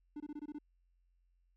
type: tone bursts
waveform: triangle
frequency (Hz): 296.5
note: D4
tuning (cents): +17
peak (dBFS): -39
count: 7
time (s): 0.16-0.586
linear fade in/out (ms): 5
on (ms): 42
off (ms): 22
effects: added 44 Hz sine -70 dBFS peak until 1.56 s

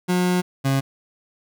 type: tone pair in turn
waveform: 30% pulse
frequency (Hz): 180 / 135.86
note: F#3 / C#3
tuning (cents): -47 / -34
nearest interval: perfect fourth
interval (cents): 487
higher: first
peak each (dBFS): -15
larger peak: neither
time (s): 0.08-0.42 / 0.64-0.81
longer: first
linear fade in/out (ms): 20
effects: none

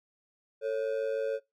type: ring-modulated tone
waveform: triangle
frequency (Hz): 498.8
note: B4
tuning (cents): +17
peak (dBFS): -23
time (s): 0.61-1.4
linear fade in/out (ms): 50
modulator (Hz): 53.1
effects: noise-tail reverb RT60 0.2 s tail -21 dB re dry

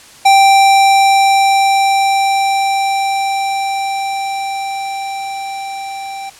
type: tone with level ramp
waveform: square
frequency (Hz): 784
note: G5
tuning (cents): 0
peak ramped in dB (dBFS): -5 to -24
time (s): 0.25-6.3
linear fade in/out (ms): 10
effects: white hiss -39 dBFS RMS until 6.39 s + low-pass 9000 Hz 12 dB/octave

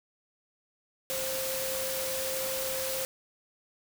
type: tone in noise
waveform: sine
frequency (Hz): 527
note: C5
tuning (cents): +12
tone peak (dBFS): -34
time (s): 1.1-3.05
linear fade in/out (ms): 0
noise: white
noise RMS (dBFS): -34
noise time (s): 1.1-3.05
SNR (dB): -3
effects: none

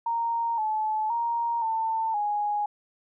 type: tone with pitch steps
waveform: sine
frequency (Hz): 928 / 864 / 935 / 894 / 830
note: A#5 / A5 / A#5 / A5 / G#5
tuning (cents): -8 / -32 / +5 / +27 / -1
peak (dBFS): -24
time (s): 0.06-2.66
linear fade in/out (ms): 5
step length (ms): 520
effects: none

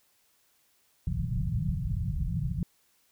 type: low-pass noise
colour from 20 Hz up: white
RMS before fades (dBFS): -30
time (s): 1.07-2.63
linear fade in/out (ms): 2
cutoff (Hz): 180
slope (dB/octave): 96
effects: white hiss -68 dBFS RMS until 3.11 s

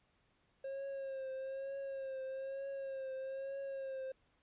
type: tone with vibrato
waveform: triangle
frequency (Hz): 538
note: C5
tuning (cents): +48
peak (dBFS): -38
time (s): 0.64-4.12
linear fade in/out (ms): 5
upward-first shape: triangle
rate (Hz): 1.1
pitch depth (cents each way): 42
effects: pink hiss -75 dBFS RMS until 4.42 s + resampled to 8000 Hz

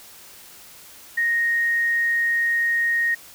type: tone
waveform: sine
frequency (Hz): 1864.7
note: A#6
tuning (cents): 0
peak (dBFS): -18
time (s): 1.17-3.15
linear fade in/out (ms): 10
effects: white hiss -45 dBFS RMS until 3.34 s

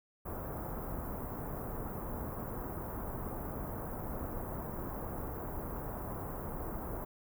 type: band-stop noise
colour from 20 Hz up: pink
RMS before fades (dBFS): -40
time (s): 0.25-7.05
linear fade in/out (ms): 10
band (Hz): 1200 to 15000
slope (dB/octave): 24
effects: none

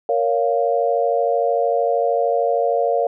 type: chord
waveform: sine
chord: Bb minor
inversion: none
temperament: just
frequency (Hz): 466.2 / 559.4 / 699.2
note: Bb4 / Db5 / F5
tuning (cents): 0 / +16 / +2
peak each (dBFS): -20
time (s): 0.09-3.07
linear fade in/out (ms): 2
effects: none

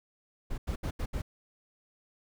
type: noise bursts at uneven times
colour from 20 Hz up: brown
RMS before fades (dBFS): -33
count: 5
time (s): 0.5-0.58 / 0.67-0.76 / 0.83-0.91 / 0.99-1.06 / 1.13-1.22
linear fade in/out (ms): 10
effects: none

